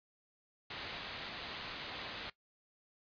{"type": "low-pass noise", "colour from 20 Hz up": "white", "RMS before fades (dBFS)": -45, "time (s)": [0.7, 2.3], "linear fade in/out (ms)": 5, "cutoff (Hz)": 4400, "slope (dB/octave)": 48, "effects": ["noise-tail reverb RT60 0.1 s tail -19 dB re dry", "resampled to 11025 Hz"]}